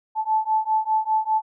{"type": "beating tone pair", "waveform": "sine", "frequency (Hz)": [870, 875], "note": ["A5", "A5"], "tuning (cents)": [-20, -10], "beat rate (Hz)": 5, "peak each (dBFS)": -22, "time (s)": [0.15, 1.42], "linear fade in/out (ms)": 50, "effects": []}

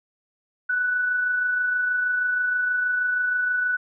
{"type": "tone with amplitude modulation", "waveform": "sine", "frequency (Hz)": 1485, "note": "F#6", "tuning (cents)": 6, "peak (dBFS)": -19, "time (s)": [0.69, 3.77], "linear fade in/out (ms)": 10, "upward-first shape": "sine", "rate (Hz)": 26.3, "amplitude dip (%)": 30, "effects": []}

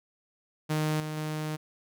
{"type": "tone with level steps", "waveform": "sawtooth", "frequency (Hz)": 154.2, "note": "D#3", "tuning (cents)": -15, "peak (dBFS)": [-22, -29, -27], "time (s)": [0.69, 1.57], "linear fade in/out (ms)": 20, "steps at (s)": [1, 1.17], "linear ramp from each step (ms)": 2, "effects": []}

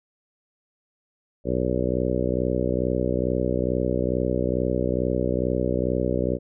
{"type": "harmonic tone", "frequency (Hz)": 62.3, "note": "B1", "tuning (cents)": 16, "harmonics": [1, 2, 3, 4, 5, 6, 7, 8, 9], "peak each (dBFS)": [-30, -30, -30, -30, -30, -30, -30, -30, -30], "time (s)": [1.44, 6.39], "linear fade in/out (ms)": 50, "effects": []}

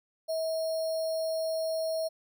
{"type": "tone with sample-and-hold", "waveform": "sine", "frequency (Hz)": 644, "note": "E5", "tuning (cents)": -41, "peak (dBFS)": -28, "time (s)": [0.28, 2.09], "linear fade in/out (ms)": 20, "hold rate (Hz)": 4900, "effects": []}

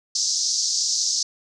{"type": "band-pass noise", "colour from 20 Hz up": "pink", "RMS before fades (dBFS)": -23, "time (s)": [0.15, 1.23], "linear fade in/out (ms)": 5, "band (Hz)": [4700, 6600], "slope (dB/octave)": 48, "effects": []}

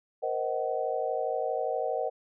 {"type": "chord", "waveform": "sine", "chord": "C half-diminished seventh", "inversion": "third", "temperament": "just", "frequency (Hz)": [470.9, 523.3, 627.9, 753.5], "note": ["Bb4", "C5", "Eb5", "Gb5"], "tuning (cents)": [18, 0, 16, 31], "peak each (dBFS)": -33, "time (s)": [0.22, 2.1], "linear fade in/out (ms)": 20, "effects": []}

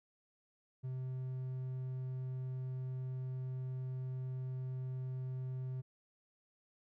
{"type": "tone", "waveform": "triangle", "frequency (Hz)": 129.2, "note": "C3", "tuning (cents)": -21, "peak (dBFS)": -36, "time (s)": [0.83, 5.82], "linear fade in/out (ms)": 20, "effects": []}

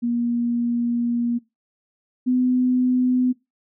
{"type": "tone pair in turn", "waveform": "sine", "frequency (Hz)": [237.8, 251.9], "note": ["A#3", "B3"], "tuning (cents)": [35, 34], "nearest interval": "minor second", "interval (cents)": 99, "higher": "second", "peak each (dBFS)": [-19, -16], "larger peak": "second", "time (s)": [[0.02, 1.39], [2.26, 3.33]], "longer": "first", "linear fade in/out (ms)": 20, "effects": ["noise-tail reverb RT60 0.2 s tail -19 dB re dry"]}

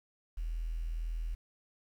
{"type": "tone", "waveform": "sine", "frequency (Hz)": 41, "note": "E1", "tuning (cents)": -9, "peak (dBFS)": -33, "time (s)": [0.37, 1.35], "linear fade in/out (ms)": 10, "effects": ["10-bit"]}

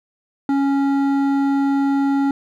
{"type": "tone with hard clipping", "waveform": "sine", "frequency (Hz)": 277.1, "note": "C#4", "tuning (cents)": -1, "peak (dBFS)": -17, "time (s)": [0.49, 2.31], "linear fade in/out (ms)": 2, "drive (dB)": 10, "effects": []}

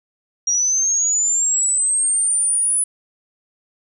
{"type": "linear sweep", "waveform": "sine", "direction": "up", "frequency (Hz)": [5690, 9990], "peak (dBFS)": -15, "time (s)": [0.47, 2.84], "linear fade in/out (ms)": 5, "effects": []}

